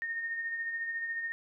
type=tone with tremolo; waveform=sine; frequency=1838 Hz; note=A#6; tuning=25 cents flat; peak=-31 dBFS; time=0.02-1.32 s; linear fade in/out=0 ms; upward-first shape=sine; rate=14 Hz; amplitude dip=40%; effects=none